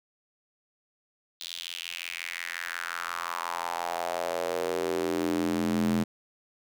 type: tone with high-pass filter sweep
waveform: square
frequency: 42.82 Hz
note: F1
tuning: 33 cents flat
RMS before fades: -31 dBFS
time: 1.4-6.04 s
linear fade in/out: 10 ms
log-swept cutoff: 3800 to 190 Hz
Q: 3.6
effects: none